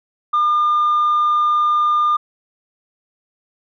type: tone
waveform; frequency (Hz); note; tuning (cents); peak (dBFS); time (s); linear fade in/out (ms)
sine; 1206; D6; +46; -11; 0.33-2.17; 10
effects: tanh soft clip ceiling -11 dBFS